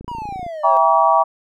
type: click train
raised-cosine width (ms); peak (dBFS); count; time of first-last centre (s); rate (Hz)
3; -22; 14; 0.01-0.465; 28.6
type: exponential sweep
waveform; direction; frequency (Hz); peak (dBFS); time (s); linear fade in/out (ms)
triangle; down; 987 to 523.3; -24; 0.08-0.77; 0
type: chord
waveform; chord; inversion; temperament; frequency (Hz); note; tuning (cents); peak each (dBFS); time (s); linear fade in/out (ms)
sine; E diminished seventh; none; just; 659.3 / 791.1 / 949.3 / 1139.2; E5 / G5 / Bb5 / Db6; 0 / +16 / +31 / +47; -17 / -17 / -16 / -16; 0.63-1.24; 20
effects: none